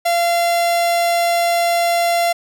45% pulse tone, 687 Hz, F5, 29 cents flat, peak -14 dBFS, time 0.05-2.33 s, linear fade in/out 10 ms, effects none

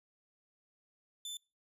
sawtooth tone, 3526 Hz, A7, 3 cents sharp, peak -37 dBFS, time 1.25-1.37 s, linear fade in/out 2 ms, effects noise-tail reverb RT60 0.3 s tail -24 dB re dry + resampled to 32000 Hz

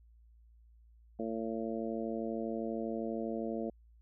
harmonic tone, 112.5 Hz, A2, 39 cents sharp, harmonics 2 / 3 / 4 / 5 / 6, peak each -38 / -40 / -41 / -42 / -43 dBFS, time 1.19-3.7 s, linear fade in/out 5 ms, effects added 57 Hz sine -58 dBFS peak until 4.01 s

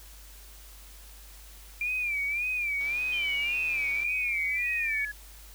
sine tone with vibrato, 2374 Hz, D7, 18 cents sharp, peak -27 dBFS, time 1.81-5.05 s, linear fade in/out 2 ms, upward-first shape sine, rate 1.8 Hz, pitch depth 100 cents each way
click train, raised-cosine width 0.2 ms, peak -30 dBFS, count 170, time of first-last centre 2.81-4.035 s, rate 138 Hz
sine exponential sweep, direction down, 3142 to 1675 Hz, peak -33 dBFS, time 3.12-5.12 s, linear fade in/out 10 ms
effects added 50 Hz sine -48 dBFS peak until 5.54 s + white hiss -52 dBFS RMS until 5.54 s

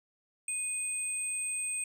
sine tone pair together, 2489 / 8372 Hz, D#7 / C9, 0 / 0 cents, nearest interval octave + major sixth, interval 2100 cents, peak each -38 / -31 dBFS, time 0.48-1.84 s, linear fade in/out 2 ms, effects tanh soft clip ceiling -27 dBFS

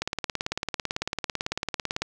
click train, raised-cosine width 0.2 ms, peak -10 dBFS, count 37, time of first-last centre 0.02-2.02 s, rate 18 Hz, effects none

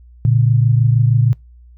sine tone pair together, 116.02 / 142.4 Hz, A#2 / C#3, -8 / +47 cents, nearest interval major third, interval 355 cents, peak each -11 / -15 dBFS, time 0.25-1.33 s, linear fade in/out 0 ms, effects noise-tail reverb RT60 0.2 s tail -23 dB re dry + added 60 Hz sine -40 dBFS peak until 1.77 s

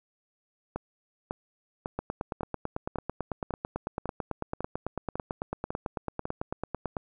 two click trains, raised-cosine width 1 ms, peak -17 / -18 dBFS, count 46 / 11, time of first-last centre 1.99-6.968 / 0.76-6.255 s, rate 9.04 / 1.82 Hz, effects none

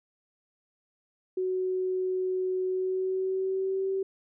sine tone with pitch glide, 371.4 to 385.2 Hz, F#4 to G4, +7 to -30 cents, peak -26 dBFS, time 1.37-4.03 s, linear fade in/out 5 ms, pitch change +63 cents, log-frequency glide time 2.66-3.91 s, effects none

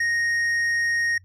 sine tone with tanh clipping, 1864.7 Hz, A#6, in tune, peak -22 dBFS, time 0-1.18 s, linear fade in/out 5 ms, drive 7 dB, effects noise-tail reverb RT60 0.1 s tail -25 dB re dry + added 92 Hz sine -49 dBFS peak until 1.24 s

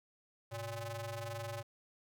sawtooth ring-modulated tone, 234.1 Hz, A#3, 8 cents sharp, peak -33 dBFS, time 0.51-1.63 s, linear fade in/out 20 ms, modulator 340 Hz, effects none

